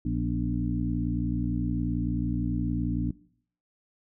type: harmonic tone with a mistuned harmonic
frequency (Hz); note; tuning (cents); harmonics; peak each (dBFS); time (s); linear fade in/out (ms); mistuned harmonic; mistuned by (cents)
58.9; A#1; +19; 1 / 2 / 3 / 4 / 5; -32 / -32 / -32 / -32 / -32; 0.05-3.11; 5; 4; +57
effects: noise-tail reverb RT60 0.6 s tail -20 dB re dry